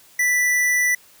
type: tone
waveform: square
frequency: 1975.5 Hz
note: B6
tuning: in tune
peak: -17 dBFS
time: 0.19-0.95 s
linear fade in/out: 5 ms
effects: white hiss -51 dBFS RMS until 1.2 s